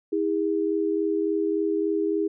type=tone pair together; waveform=sine; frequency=322.5 / 406 Hz; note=E4 / G#4; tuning=-38 / -39 cents; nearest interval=major third; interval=399 cents; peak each=-25 / -24 dBFS; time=0.12-2.28 s; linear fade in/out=10 ms; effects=none